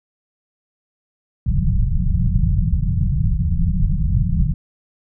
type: low-pass noise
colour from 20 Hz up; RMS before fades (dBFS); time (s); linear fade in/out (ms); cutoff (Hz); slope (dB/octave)
pink; -17; 1.46-4.54; 5; 190; 96
effects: none